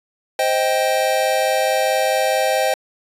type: chord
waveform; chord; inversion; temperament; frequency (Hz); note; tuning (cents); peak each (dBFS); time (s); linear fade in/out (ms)
square; C minor; none; just; 523.3 / 627.9 / 784.9; C5 / Eb5 / G5; 0 / +16 / +2; -21; 0.39-2.74; 2
effects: resampled to 32000 Hz